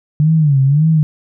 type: tone with vibrato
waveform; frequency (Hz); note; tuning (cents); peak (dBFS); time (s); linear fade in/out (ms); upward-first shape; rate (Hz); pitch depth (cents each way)
sine; 146.83; D3; 0; -8; 0.2-1.03; 0; sine; 1.8; 160
effects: none